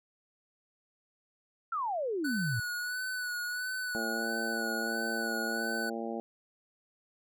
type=exponential sweep; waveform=sine; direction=down; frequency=1396.9 to 105.6 Hz; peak=-30 dBFS; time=1.72-2.6 s; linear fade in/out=5 ms
type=tone with vibrato; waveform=square; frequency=1480 Hz; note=F#6; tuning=in tune; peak=-34 dBFS; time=2.24-5.9 s; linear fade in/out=10 ms; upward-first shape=sine; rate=1.5 Hz; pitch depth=38 cents each way
type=harmonic tone; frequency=114.4 Hz; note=A#2; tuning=32 cents flat; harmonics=2 / 3 / 4 / 5 / 6 / 7; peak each=-38 / -40 / -41 / -42 / -43 / -43 dBFS; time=3.95-6.2 s; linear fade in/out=0 ms
effects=none